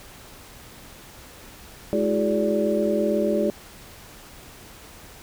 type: tone cluster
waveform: sine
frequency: 211.6 / 328.5 / 366.4 / 415 / 580 Hz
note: G#3 / E4 / F#4 / G#4 / D5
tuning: +33 / -6 / -17 / -1 / -22 cents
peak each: -25 / -27 / -29 / -26 / -24 dBFS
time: 1.93-3.5 s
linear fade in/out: 0 ms
effects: pink hiss -45 dBFS RMS until 5.22 s